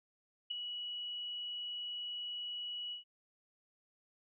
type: tone with ADSR envelope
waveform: sine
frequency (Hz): 2930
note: F#7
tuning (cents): -18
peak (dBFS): -32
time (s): 0.5-3.04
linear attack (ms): 12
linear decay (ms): 6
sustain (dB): -7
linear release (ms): 120
effects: none